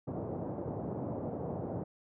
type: band-pass noise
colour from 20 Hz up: pink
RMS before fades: -38 dBFS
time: 0.07-1.84 s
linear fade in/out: 10 ms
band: 100 to 750 Hz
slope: 24 dB/octave
effects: none